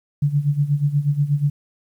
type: tone with tremolo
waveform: sine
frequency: 144.7 Hz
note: D3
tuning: 25 cents flat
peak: -13 dBFS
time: 0.22-1.5 s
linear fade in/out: 5 ms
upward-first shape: sine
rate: 8.3 Hz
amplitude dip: 80%
effects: 9-bit